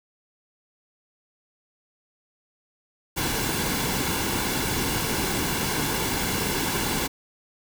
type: noise with comb filter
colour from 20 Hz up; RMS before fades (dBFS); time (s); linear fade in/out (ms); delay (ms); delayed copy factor
pink; -26; 3.16-7.08; 20; 1.6; -0.5
effects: none